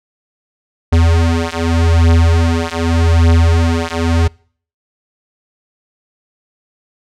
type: beating tone pair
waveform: square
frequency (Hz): 82.7 / 83.54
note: E2 / E2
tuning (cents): +6 / +24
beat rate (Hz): 0.84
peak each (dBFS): -13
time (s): 0.92-4.28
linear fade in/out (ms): 10
effects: noise-tail reverb RT60 0.5 s tail -26 dB re dry + low-pass 7000 Hz 12 dB/octave